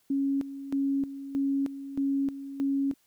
sine tone with tremolo, 275.7 Hz, C#4, 9 cents flat, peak -24 dBFS, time 0.1-2.94 s, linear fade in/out 5 ms, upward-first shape square, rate 1.6 Hz, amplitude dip 75%, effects white hiss -68 dBFS RMS until 3.06 s

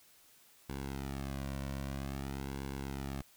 sawtooth tone with flanger, 68.2 Hz, C#2, 28 cents flat, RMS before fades -40 dBFS, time 0.69-3.22 s, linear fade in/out 5 ms, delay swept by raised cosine 1.6 to 2.42 ms, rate 0.51 Hz, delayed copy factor -0.8, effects white hiss -63 dBFS RMS until 3.36 s

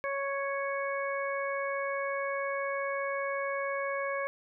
harmonic tone, 554.4 Hz, C#5, in tune, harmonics 1 / 2 / 3 / 4, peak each -33 / -36 / -38 / -39 dBFS, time 0.04-4.27 s, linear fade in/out 0 ms, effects none

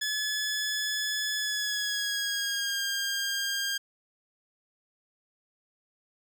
15% pulse tone with pitch glide, 1712 to 1606.6 Hz, A6 to G6, -48 to +42 cents, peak -22 dBFS, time 0.01-3.78 s, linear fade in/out 10 ms, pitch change -110 cents, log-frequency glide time 1.37-2.82 s, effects none

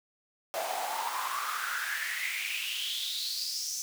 pink noise with high-pass filter sweep, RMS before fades -34 dBFS, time 0.54-3.82 s, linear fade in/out 0 ms, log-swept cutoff 640 to 6100 Hz, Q 6.7, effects none

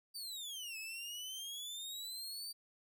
sawtooth exponential two-way sweep, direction down then up, 4699 to 2564 to 4656 Hz, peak -40 dBFS, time 0.14-2.53 s, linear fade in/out 20 ms, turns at 0.78 s, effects none

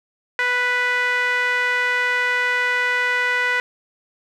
sawtooth tone with band-pass filter, 493.9 Hz, B4, in tune, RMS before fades -20 dBFS, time 0.39-3.6 s, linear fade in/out 0 ms, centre 1800 Hz, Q 4.5, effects none

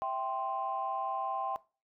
sine chord, C major, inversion first, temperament equal, 659.3 / 784 / 1046.5 Hz, E5 / G5 / C6, 0 / 0 / 0 cents, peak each -38 / -34 / -35 dBFS, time 0.02-1.56 s, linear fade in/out 0 ms, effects noise-tail reverb RT60 0.3 s tail -19 dB re dry + tanh soft clip ceiling -23 dBFS

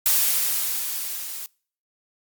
blue noise with level ramp, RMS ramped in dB -18 to -34 dBFS, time 0.06-1.46 s, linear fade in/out 0 ms, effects noise-tail reverb RT60 0.5 s tail -26 dB re dry + Opus 48 kbps

